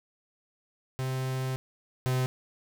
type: tone pair in turn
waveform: 45% pulse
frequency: 130.6 / 128.5 Hz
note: C3 / C3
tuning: -3 / -31 cents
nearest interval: unison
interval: 28 cents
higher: first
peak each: -29 / -25 dBFS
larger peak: second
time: 0.99-1.56 / 2.06-2.26 s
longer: first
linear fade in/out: 0 ms
effects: none